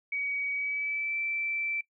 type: tone with pitch glide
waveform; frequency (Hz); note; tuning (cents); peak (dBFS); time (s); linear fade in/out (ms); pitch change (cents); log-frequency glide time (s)
sine; 2262 to 2332; C#7 to D7; +34 to -13; -29; 0.12-1.81; 5; +53; 0.52-1.17
effects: noise-tail reverb RT60 0.1 s tail -21 dB re dry